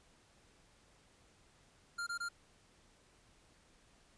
square tone bursts, 1396.9 Hz, F6, in tune, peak -38 dBFS, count 3, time 1.98-2.289 s, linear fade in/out 10 ms, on 89 ms, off 21 ms, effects pink hiss -67 dBFS RMS until 4.17 s + resampled to 22050 Hz

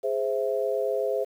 sine chord, Ab augmented, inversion none, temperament equal, 415.3 / 523.3 / 659.3 Hz, Ab4 / C5 / E5, 0 / 0 / 0 cents, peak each -28 / -27 / -30 dBFS, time 0.03-1.25 s, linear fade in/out 20 ms, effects 9-bit

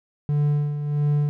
triangle tone with tremolo, 146.83 Hz, D3, in tune, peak -15 dBFS, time 0.29-1.29 s, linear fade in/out 0 ms, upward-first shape sine, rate 1.5 Hz, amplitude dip 60%, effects none

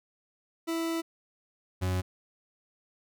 40% pulse tone pair in turn, 329.7 / 92.09 Hz, E4 / F#2, 0 / -8 cents, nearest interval octave + minor seventh, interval 2208 cents, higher first, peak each -28 / -26 dBFS, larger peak second, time 0.67-1.02 / 1.81-2.02 s, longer first, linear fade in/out 20 ms, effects none

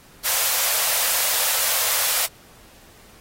white high-pass noise, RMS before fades -21 dBFS, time 0.24-2.27 s, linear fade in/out 20 ms, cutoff 470 Hz, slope 96 dB/octave, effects pink hiss -50 dBFS RMS until 3.2 s + AAC 48 kbps

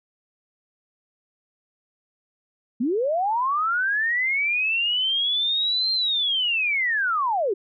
sine linear two-way sweep, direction up then down, 216.4 to 4186 to 355.1 Hz, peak -20 dBFS, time 2.8-7.54 s, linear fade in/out 10 ms, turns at 5.92 s, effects none

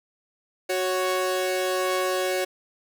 sawtooth tone pair together, 370 / 554.4 Hz, F#4 / C#5, 0 / 0 cents, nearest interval perfect fifth, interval 700 cents, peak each -22 dBFS, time 0.69-2.45 s, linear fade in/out 10 ms, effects none

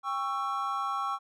triangle chord, C# diminished, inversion second, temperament just, 798.3 / 1108.7 / 1330.5 Hz, G5 / C#6 / E6, +31 / 0 / +16 cents, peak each -34 / -30 / -32 dBFS, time 0.03-1.19 s, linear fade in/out 50 ms, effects none

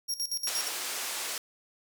sawtooth tone with tremolo, 5588 Hz, F8, in tune, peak -26 dBFS, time 0.08-0.69 s, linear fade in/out 20 ms, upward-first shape square, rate 8.5 Hz, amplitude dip 80%
white band-pass noise, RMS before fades -35 dBFS, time 0.47-1.38 s, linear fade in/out 2 ms, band 410 to 9900 Hz, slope 12 dB/octave
effects none

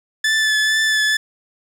sawtooth tone with vibrato, 1743 Hz, A6, 17 cents flat, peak -11 dBFS, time 0.24-1.17 s, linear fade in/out 5 ms, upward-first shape triangle, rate 2.2 Hz, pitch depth 22 cents each way, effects low-pass 8000 Hz 12 dB/octave + 7-bit

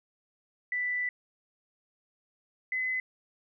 sine tone pair in turn, 1981 / 2027 Hz, B6 / B6, +5 / +45 cents, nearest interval unison, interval 40 cents, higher second, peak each -28 dBFS, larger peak neither, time 0.72-1.09 / 2.72-3 s, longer first, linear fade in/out 2 ms, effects none

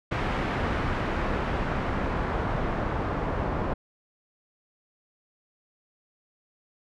pink noise with low-pass filter sweep, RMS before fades -28 dBFS, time 0.11-3.74 s, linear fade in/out 10 ms, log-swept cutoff 2000 to 1100 Hz, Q 0.91, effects none

